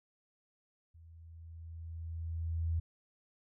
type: tone with level ramp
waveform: sine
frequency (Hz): 82.41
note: E2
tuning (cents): 0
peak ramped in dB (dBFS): -54 to -29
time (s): 0.94-2.8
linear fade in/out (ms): 10
effects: none